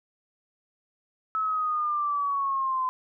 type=linear sweep; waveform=sine; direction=down; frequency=1301 to 1022 Hz; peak=-24 dBFS; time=1.35-2.89 s; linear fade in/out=0 ms; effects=none